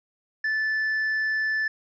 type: tone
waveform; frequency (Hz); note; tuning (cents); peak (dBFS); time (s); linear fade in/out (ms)
triangle; 1750; A6; -10; -21; 0.44-1.68; 5
effects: resampled to 16000 Hz